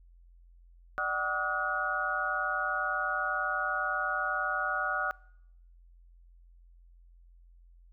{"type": "tone cluster", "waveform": "sine", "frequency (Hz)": [599, 756, 1155, 1267, 1445], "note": ["D5", "F#5", "D6", "D#6", "F#6"], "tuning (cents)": [34, 37, -29, 31, -41], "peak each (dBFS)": [-39, -37, -39, -35, -31], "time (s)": [0.98, 5.11], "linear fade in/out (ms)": 0, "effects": ["noise-tail reverb RT60 0.7 s tail -23 dB re dry", "added 43 Hz sine -54 dBFS peak until 7.92 s"]}